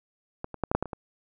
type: clicks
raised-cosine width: 1 ms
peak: -19 / -23 / -12 / -12 / -7 / -13 / -23 / -20 dBFS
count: 8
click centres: 0.444 / 0.543 / 0.637 / 0.715 / 0.75 / 0.826 / 0.857 / 0.932 s
effects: none

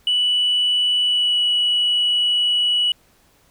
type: tone with pitch glide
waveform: sine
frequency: 2960 to 2938 Hz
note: F#7 to F#7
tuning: 0 to -13 cents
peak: -14 dBFS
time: 0.07-2.92 s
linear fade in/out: 2 ms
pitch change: -13 cents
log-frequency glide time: 1.03-1.4 s
effects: tanh soft clip ceiling -12 dBFS + pink hiss -57 dBFS RMS until 3.5 s

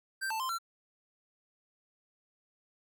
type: tone with pitch steps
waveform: square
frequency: 1567 / 884 / 1043 / 1357 Hz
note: G6 / A5 / C6 / E6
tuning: -1 / +8 / -6 / +50 cents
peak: -33 dBFS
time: 0.21-0.586 s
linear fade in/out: 20 ms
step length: 94 ms
effects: none

